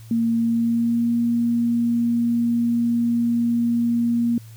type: tone with pitch glide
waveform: sine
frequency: 230 to 235.5 Hz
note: A#3 to A#3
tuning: -23 to +18 cents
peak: -17 dBFS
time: 0.11-4.38 s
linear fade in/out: 2 ms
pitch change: +41 cents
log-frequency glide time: 0.35-1.15 s
effects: added 112 Hz sine -39 dBFS peak until 4.56 s + white hiss -52 dBFS RMS until 4.56 s